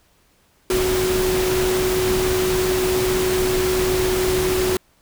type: tone in noise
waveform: sine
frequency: 370.3 Hz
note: F#4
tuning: 1 cent sharp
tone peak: -18 dBFS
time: 0.7-4.77 s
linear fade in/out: 2 ms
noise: pink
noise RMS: -24 dBFS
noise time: 0.7-4.77 s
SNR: +3 dB
effects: pink hiss -59 dBFS RMS until 5.01 s